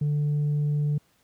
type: tone with tanh clipping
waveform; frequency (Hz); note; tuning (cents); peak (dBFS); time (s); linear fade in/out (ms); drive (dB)
sine; 147.5; D3; +8; -22; 0.01-0.98; 5; 1
effects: pink hiss -65 dBFS RMS until 1.23 s + high-pass 80 Hz 12 dB/octave